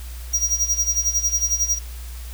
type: tone with tremolo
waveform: square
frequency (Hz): 5740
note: F8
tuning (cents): +47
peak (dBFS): -16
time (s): 0.33-1.79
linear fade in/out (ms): 10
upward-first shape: sine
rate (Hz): 11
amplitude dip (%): 80
effects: added 60 Hz sine -31 dBFS peak until 2.33 s + white hiss -43 dBFS RMS until 2.33 s